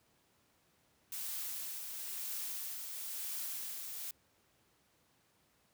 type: noise with tremolo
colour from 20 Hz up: blue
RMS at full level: -40 dBFS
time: 1.12-4.11 s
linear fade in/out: 2 ms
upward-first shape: triangle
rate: 1 Hz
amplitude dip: 40%
effects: pink hiss -72 dBFS RMS until 5.73 s + high-pass 80 Hz 12 dB/octave